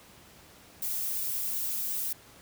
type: noise with flanger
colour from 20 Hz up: violet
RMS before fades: -32 dBFS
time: 0.82-2.13 s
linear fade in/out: 5 ms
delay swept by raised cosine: 1.5 to 3.5 ms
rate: 2.7 Hz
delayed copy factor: -0.7
effects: pink hiss -54 dBFS RMS until 2.41 s + high-pass 60 Hz 12 dB/octave